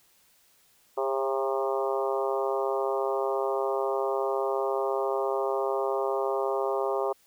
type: harmonic tone with a mistuned harmonic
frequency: 134.2 Hz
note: C3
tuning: 44 cents sharp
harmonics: 3 / 4 / 5 / 6 / 7 / 8 / 9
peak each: -29 / -31 / -33 / -35 / -36 / -37 / -38 dBFS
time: 0.97-7.13 s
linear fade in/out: 10 ms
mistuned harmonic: 4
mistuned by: +17 cents
effects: white hiss -63 dBFS RMS until 7.26 s